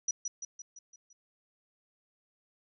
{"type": "tone with echo", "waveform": "sine", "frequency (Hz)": 5860, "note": "F#8", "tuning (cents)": -18, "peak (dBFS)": -27, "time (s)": [0.08, 0.11], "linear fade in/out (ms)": 5, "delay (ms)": 170, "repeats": 6, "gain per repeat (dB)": -5, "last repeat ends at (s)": 1.13, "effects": []}